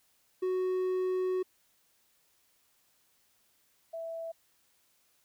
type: tone pair in turn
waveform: triangle / sine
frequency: 370 / 659.3 Hz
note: F#4 / E5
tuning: 0 / 0 cents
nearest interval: minor seventh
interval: 1000 cents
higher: second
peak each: -26 / -36 dBFS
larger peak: first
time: 0.42-1.43 / 3.93-4.32 s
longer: first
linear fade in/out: 10 ms
effects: white hiss -70 dBFS RMS until 5.24 s